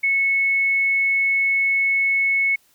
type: tone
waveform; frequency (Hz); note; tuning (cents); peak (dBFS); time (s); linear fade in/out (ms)
sine; 2200; C#7; -14; -16; 0.03-2.56; 10
effects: white hiss -59 dBFS RMS until 2.74 s